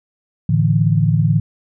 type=chord; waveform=sine; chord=A suspended fourth; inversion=none; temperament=just; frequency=110 / 146.67 / 165 Hz; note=A2 / D3 / E3; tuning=0 / -2 / +2 cents; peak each=-16 dBFS; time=0.49-1.4 s; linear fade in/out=5 ms; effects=none